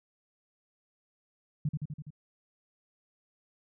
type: tone with echo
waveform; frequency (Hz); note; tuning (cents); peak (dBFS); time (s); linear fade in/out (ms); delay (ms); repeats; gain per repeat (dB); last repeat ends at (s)
sine; 149.6; D3; +32; -26; 1.65-1.69; 5; 83; 5; -3; 2.105
effects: none